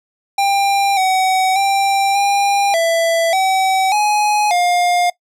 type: tone with pitch steps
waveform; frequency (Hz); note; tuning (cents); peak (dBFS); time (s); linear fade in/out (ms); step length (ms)
square; 795 / 754 / 788 / 802 / 665 / 763 / 838 / 708; G5 / F#5 / G5 / G5 / E5 / G5 / G#5 / F5; +24 / +32 / +9 / +39 / +15 / -47 / +15 / +23; -13; 0.38-5.1; 5; 590
effects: noise-tail reverb RT60 0.1 s tail -20 dB re dry + low-pass 11000 Hz 12 dB/octave